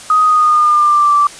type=tone with pitch glide; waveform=sine; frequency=1251 to 1167.2 Hz; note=D#6 to D6; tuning=+9 to -11 cents; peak=-7 dBFS; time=0.1-1.27 s; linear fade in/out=2 ms; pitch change=-120 cents; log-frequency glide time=0.23-1.15 s; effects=white hiss -33 dBFS RMS until 1.39 s + resampled to 22050 Hz